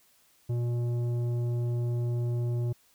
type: tone with tanh clipping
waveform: sine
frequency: 120 Hz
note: B2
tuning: 49 cents flat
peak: -28 dBFS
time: 0.49-2.73 s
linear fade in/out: 10 ms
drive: 10 dB
effects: white hiss -64 dBFS RMS until 2.94 s